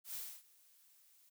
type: noise with ADSR envelope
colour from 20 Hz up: blue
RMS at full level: -43 dBFS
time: 0.04-1.3 s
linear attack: 100 ms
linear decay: 280 ms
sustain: -24 dB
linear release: 16 ms
effects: none